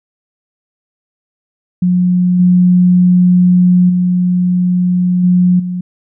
sine tone with level steps, 179.8 Hz, F#3, 49 cents flat, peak -8 / -5 / -9 / -6 / -16 dBFS, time 1.82-5.81 s, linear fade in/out 5 ms, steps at 2.39 / 3.89 / 5.23 / 5.59 s, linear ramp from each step 10 ms, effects none

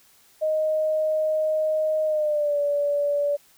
sine tone with pitch glide, 622.3 to 577.3 Hz, D#5 to D5, 0 to -30 cents, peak -20 dBFS, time 0.41-3.37 s, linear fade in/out 20 ms, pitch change -130 cents, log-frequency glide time 2.05-2.59 s, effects white hiss -57 dBFS RMS until 3.57 s

